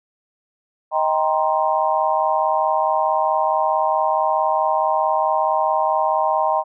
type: chord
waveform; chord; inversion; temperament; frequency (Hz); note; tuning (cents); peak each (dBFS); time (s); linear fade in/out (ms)
sine; C minor seventh; first; just; 627.9 / 784.9 / 941.9 / 1046.5; Eb5 / G5 / Bb5 / C6; +16 / +2 / +18 / 0; -21 / -21 / -21 / -23; 0.91-6.64; 50
effects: none